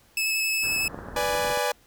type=tone with vibrato; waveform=sawtooth; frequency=2600 Hz; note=E7; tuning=24 cents flat; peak=-20 dBFS; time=0.17-0.88 s; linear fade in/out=2 ms; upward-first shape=square; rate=11 Hz; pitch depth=8 cents each way
type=low-pass noise; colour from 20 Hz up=pink; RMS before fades=-40 dBFS; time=0.62-1.55 s; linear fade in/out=20 ms; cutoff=1800 Hz; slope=96 dB/octave
type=clicks; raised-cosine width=1 ms; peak=-21 dBFS; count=9; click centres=0.945 / 0.989 / 1.086 / 1.163 / 1.23 / 1.351 / 1.447 / 1.5 / 1.574 s
type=chord; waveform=sawtooth; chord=G# diminished; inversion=first; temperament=equal; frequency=493.9 / 587.3 / 830.6 Hz; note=B4 / D5 / G#5; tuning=0 / 0 / 0 cents; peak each=-24 dBFS; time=1.16-1.72 s; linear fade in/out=5 ms
effects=pink hiss -59 dBFS RMS until 1.86 s